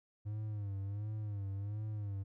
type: tone with vibrato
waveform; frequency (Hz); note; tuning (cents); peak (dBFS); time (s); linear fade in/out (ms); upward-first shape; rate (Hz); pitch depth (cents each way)
triangle; 102.7; G#2; -19; -35; 0.25-2.24; 20; sine; 1.4; 87
effects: none